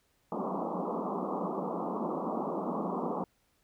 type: band-pass noise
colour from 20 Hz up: pink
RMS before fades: -34 dBFS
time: 0.32-3.24 s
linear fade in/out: 2 ms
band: 170 to 1200 Hz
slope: 96 dB/octave
effects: pink hiss -72 dBFS RMS until 3.63 s